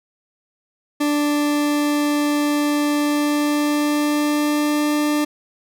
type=tone with pitch glide; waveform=40% pulse; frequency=293.7 to 297.5 Hz; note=D4 to D4; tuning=0 to +22 cents; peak=-16 dBFS; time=1-5.25 s; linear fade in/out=10 ms; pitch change=+22 cents; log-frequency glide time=2.93-4.94 s; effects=none